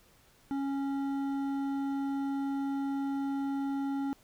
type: tone with hard clipping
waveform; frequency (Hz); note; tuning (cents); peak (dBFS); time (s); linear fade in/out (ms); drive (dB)
sine; 276; C#4; -7; -32; 0.51-4.13; 0; 9
effects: pink hiss -63 dBFS RMS until 4.23 s